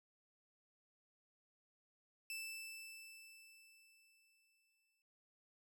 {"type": "tone with exponential decay", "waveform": "sawtooth", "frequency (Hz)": 2644, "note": "E7", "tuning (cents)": 5, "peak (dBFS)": -40, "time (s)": [2.3, 5.02], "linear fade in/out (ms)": 1, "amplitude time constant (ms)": 590, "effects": ["noise-tail reverb RT60 0.8 s tail -25 dB re dry"]}